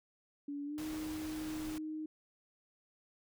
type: tone with pitch glide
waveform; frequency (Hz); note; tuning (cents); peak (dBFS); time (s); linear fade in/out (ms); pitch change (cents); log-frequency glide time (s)
sine; 286.4 to 310.5; D4 to D#4; -43 to -3; -38; 0.48-2.06; 5; +140; 0.65-0.83
type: noise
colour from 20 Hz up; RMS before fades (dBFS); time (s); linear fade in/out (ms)
pink; -48; 0.78-1.78; 0
effects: none